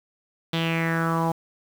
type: tone with low-pass filter sweep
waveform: sawtooth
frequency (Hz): 164.81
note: E3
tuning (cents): 0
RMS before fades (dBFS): -24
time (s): 0.53-1.32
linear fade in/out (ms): 5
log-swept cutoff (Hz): 3600 to 840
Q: 4.8
effects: 7-bit